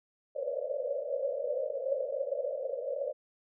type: band-pass noise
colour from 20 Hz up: white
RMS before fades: -34 dBFS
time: 0.35-3.13 s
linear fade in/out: 10 ms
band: 500 to 590 Hz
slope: 96 dB/octave
effects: none